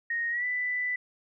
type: tone with pitch glide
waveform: sine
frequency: 1864.7 to 1987 Hz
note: A#6 to B6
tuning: 0 to +10 cents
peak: -27 dBFS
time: 0.1-0.96 s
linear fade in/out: 5 ms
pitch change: +110 cents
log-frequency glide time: 0.3-0.45 s
effects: none